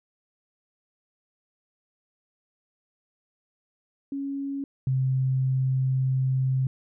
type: tone pair in turn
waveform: sine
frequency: 277.3 / 131.28 Hz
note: C#4 / C3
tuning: +1 / +6 cents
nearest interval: octave + minor second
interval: 1295 cents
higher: first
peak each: -28 / -21 dBFS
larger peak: second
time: 4.12-4.64 / 4.87-6.67 s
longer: second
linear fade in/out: 2 ms
effects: none